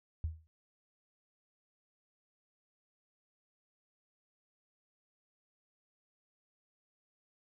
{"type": "tone with exponential decay", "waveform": "sine", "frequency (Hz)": 80, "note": "D#2", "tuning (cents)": 49, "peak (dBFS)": -29, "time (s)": [0.24, 0.47], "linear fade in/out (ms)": 0, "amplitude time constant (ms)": 48, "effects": []}